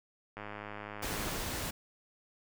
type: click train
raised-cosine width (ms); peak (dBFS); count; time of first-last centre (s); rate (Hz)
0.5; -27; 97; 0.37-1.293; 104
type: noise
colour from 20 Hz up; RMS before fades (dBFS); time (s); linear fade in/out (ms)
pink; -37; 1.02-1.71; 10
effects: none